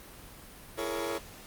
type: chord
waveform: sawtooth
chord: A# half-diminished seventh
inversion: second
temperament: just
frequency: 335.6 / 419.5 / 466.2 / 559.4 Hz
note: E4 / G#4 / A#4 / C#5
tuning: +31 / +17 / 0 / +16 cents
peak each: -33 dBFS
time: 0.77-1.19 s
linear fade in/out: 20 ms
effects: pink hiss -49 dBFS RMS until 1.46 s + Opus 32 kbps